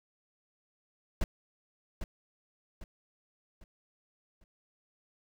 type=noise with echo; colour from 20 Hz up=brown; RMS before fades=-27 dBFS; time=1.21-1.24 s; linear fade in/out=2 ms; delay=800 ms; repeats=4; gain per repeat=-8 dB; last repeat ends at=4.44 s; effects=none